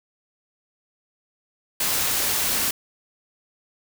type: noise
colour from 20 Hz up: white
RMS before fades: -23 dBFS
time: 1.8-2.71 s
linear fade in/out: 5 ms
effects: none